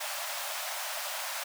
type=high-pass noise; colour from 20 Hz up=pink; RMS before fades=-36 dBFS; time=0-1.44 s; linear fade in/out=10 ms; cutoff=570 Hz; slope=96 dB/octave; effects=none